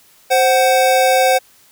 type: tone pair together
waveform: square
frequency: 523.3 / 747.3 Hz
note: C5 / F#5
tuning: 0 / +17 cents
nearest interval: tritone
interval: 617 cents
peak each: -14 dBFS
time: 0.3-1.39 s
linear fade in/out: 20 ms
effects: white hiss -50 dBFS RMS until 1.71 s